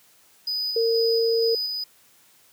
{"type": "tone with tremolo", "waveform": "triangle", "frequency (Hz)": 4978, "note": "D#8", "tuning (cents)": 0, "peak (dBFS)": -23, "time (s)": [0.47, 1.84], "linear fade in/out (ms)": 5, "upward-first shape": "square", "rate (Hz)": 2.1, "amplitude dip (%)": 25}
{"type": "tone", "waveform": "sine", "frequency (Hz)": 457.4, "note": "A#4", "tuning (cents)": -33, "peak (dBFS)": -19, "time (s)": [0.76, 1.55], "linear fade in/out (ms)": 5}
{"effects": ["white hiss -57 dBFS RMS until 2.52 s", "high-pass 80 Hz 12 dB/octave"]}